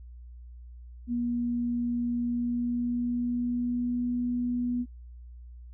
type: tone with pitch glide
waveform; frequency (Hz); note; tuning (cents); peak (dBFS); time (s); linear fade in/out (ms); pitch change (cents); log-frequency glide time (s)
sine; 240 to 244.2; B3 to B3; -49 to -19; -26; 1.07-4.86; 50; +30; 2.27-4.11
effects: noise-tail reverb RT60 0.1 s tail -26 dB re dry + added 60 Hz sine -43 dBFS peak until 5.73 s